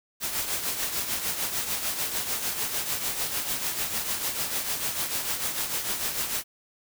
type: noise with tremolo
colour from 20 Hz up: white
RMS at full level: -27 dBFS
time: 0.2-6.44 s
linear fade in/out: 50 ms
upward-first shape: triangle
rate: 6.7 Hz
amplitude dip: 60%
effects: none